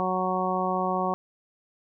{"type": "harmonic tone", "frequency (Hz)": 185, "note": "F#3", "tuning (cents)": 0, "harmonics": [1, 2, 3, 4, 5, 6], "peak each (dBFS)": [-31, -32, -32, -29, -32, -30], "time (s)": [0, 1.14], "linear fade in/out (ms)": 0, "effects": []}